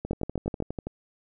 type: two click trains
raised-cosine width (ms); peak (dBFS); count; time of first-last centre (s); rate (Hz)
2; -19 / -13; 11 / 5; 0.05-0.87 / 0.11-0.603; 12.2 / 8.12
effects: none